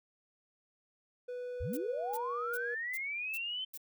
triangle tone with pitch glide, 493.9 to 477.4 Hz, B4 to A#4, 0 to +41 cents, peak -36 dBFS, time 1.28-2.75 s, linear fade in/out 10 ms, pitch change -59 cents, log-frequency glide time 1.77-2.46 s
sine linear sweep, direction up, 43 to 3100 Hz, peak -35 dBFS, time 1.6-3.65 s, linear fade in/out 10 ms
violet noise bursts, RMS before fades -44 dBFS, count 6, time 1.73-3.776 s, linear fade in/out 5 ms, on 41 ms, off 360 ms
effects none

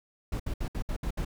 brown noise bursts, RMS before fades -31 dBFS, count 7, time 0.32-1.249 s, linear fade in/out 5 ms, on 77 ms, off 65 ms, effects none

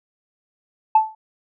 sine tone with exponential decay, 874 Hz, A5, 12 cents flat, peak -6 dBFS, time 0.95-1.15 s, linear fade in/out 5 ms, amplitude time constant 43 ms, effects tanh soft clip ceiling -4 dBFS

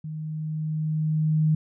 sine tone with level ramp, 155.5 Hz, D#3, 1 cent flat, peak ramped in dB -31 to -17 dBFS, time 0.04-1.55 s, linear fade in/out 5 ms, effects none

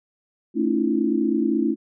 sine tone cluster, 221.3 / 274.6 / 310.5 / 339.9 Hz, A3 / C#4 / D#4 / F4, +10 / -16 / -3 / -47 cents, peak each -24 dBFS, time 0.54-1.76 s, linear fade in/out 50 ms, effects none

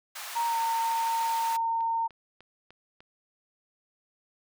pink high-pass noise, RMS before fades -39 dBFS, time 0.15-1.57 s, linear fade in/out 10 ms, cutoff 790 Hz, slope 24 dB/octave
sine tone with pitch glide, 932.3 to 913.6 Hz, A#5 to A#5, 0 to -35 cents, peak -25 dBFS, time 0.35-2.08 s, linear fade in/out 20 ms, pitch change -35 cents, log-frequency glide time 0.46-0.58 s
click train, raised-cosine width 0.3 ms, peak -35 dBFS, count 9, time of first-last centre 0.61-3.005 s, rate 3.34 Hz
effects none

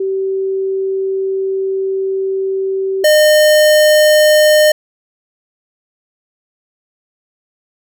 sine / square tone pair in turn, 384.9 / 609.2 Hz, G4 / D#5, -32 / -37 cents, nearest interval minor sixth, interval 795 cents, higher second, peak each -14 / -7 dBFS, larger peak second, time 0-3.04 / 3.04-4.72 s, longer first, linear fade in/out 5 ms, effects none

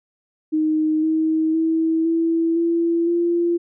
sine tone with pitch steps, 311.1 / 317.3 / 323.6 / 330 / 336.5 / 343.2 Hz, D#4 / D#4 / E4 / E4 / E4 / F4, 0 / +34 / -32 / +2 / +36 / -30 cents, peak -16 dBFS, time 0.52-3.58 s, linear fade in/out 20 ms, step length 510 ms, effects none

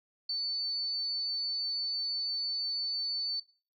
sine tone, 4503 Hz, C#8, 26 cents sharp, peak -30 dBFS, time 0.29-3.4 s, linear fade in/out 5 ms, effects noise-tail reverb RT60 0.4 s tail -22 dB re dry

